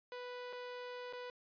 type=tone with dropouts; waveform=sawtooth; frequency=493.9 Hz; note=B4; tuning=in tune; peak=-40 dBFS; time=0.12-1.3 s; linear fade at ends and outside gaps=1 ms; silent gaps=0.527-0.531 / 1.127-1.133 s; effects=resampled to 11025 Hz